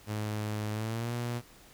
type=tone with pitch glide; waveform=sawtooth; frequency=106.4 to 120.12 Hz; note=G#2 to B2; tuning=+42 to -48 cents; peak=-28 dBFS; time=0.06-1.42 s; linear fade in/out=50 ms; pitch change=+210 cents; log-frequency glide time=0.72-1.13 s; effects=pink hiss -56 dBFS RMS until 1.73 s